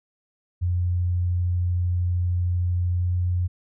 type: tone with pitch glide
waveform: sine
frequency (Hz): 88.7 to 89.27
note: F2 to F2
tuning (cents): +27 to +38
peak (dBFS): -20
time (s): 0.61-3.48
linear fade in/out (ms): 20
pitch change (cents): +11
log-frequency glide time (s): 2.96-3.07
effects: none